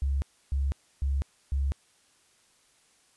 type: tone bursts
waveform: sine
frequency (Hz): 68.7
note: C#2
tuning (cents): -15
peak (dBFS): -24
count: 4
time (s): 0.02-1.72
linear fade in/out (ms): 0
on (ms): 200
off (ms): 300
effects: white hiss -64 dBFS RMS until 3.16 s + resampled to 24000 Hz